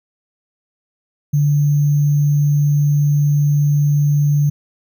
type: tone with sample-and-hold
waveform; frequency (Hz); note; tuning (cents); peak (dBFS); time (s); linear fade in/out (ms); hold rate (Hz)
sine; 145.8; D3; -12; -11; 1.33-4.5; 10; 6300
effects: none